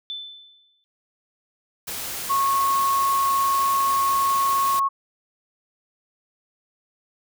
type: tone with exponential decay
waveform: sine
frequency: 3520 Hz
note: A7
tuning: in tune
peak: -27 dBFS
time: 0.1-0.84 s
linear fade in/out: 0 ms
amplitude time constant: 160 ms
type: noise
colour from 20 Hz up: white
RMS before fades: -31 dBFS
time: 1.87-4.8 s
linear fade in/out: 10 ms
type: tone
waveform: sine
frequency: 1097 Hz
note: C#6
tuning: 18 cents flat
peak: -18 dBFS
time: 2.29-4.89 s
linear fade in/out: 20 ms
effects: none